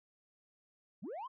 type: linear sweep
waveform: sine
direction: up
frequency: 140 to 1105 Hz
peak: -38 dBFS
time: 1.02-1.28 s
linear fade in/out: 20 ms
effects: tanh soft clip ceiling -39 dBFS